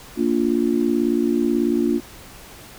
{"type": "chord", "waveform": "sine", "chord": "Bb major", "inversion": "none", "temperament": "just", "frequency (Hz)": [233.1, 291.4, 349.6], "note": ["Bb3", "D4", "F4"], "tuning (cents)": [0, -13, 2], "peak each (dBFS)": -21, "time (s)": [0.16, 2.01], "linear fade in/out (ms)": 50, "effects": ["pink hiss -42 dBFS RMS until 2.78 s"]}